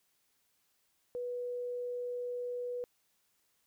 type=tone; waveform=sine; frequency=490 Hz; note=B4; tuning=14 cents flat; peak=-35 dBFS; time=1.15-2.84 s; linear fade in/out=0 ms; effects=white hiss -75 dBFS RMS until 3.66 s